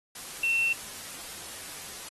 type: tone in noise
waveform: sine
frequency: 2700 Hz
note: E7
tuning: 41 cents sharp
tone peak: -23 dBFS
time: 0.43-0.73 s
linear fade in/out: 5 ms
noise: white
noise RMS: -41 dBFS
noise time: 0.15-2.09 s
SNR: +15 dB
effects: AAC 32 kbps